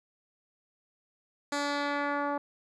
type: tone with low-pass filter sweep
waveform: 10% pulse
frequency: 287.3 Hz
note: D4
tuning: 38 cents flat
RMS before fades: -31 dBFS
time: 1.52-2.38 s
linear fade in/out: 5 ms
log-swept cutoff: 7800 to 930 Hz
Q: 1.2
effects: none